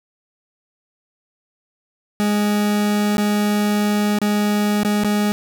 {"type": "tone with dropouts", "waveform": "40% pulse", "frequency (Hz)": 207.7, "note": "G#3", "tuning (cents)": 0, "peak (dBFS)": -15, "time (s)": [2.2, 5.32], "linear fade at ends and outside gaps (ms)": 0, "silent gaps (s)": [[3.17, 3.181], [4.187, 4.216], [4.833, 4.849], [5.036, 5.046]], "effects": []}